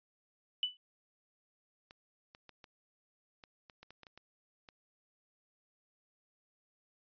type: tone with exponential decay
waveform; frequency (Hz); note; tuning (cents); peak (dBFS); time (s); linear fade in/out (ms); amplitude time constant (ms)
sine; 2981; F#7; +12; -26; 0.63-0.77; 1; 30
type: clicks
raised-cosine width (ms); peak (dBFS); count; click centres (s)
0.2; -35; 12; 1.909 / 2.349 / 2.493 / 2.642 / 3.438 / 3.698 / 3.83 / 3.906 / 4.033 / 4.068 / 4.176 / 4.688
effects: resampled to 11025 Hz